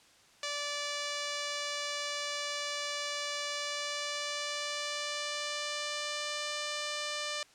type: tone with pitch glide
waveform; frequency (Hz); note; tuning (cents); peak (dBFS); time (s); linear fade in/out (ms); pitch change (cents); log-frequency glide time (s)
5% pulse; 582 to 593.2; D5 to D5; -16 to +17; -22; 0.43-7.43; 2; +33; 3.5-6.55
effects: white hiss -61 dBFS RMS until 7.54 s + low-pass 7000 Hz 12 dB/octave